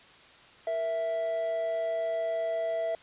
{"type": "tone pair together", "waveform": "triangle", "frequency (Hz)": [467, 659.3], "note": ["A#4", "E5"], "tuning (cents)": [3, 0], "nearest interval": "tritone", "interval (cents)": 597, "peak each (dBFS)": [-37, -26], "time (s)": [0.67, 2.95], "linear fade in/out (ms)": 2, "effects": ["white hiss -54 dBFS RMS until 3.02 s", "resampled to 8000 Hz"]}